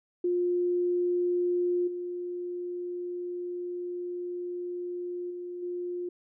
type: tone with level steps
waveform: sine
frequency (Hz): 354.2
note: F4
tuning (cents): +24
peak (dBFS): -24 / -32 / -35 / -31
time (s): 0.24-6.09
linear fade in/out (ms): 5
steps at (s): 1.87 / 5.3 / 5.62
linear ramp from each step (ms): 10
effects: none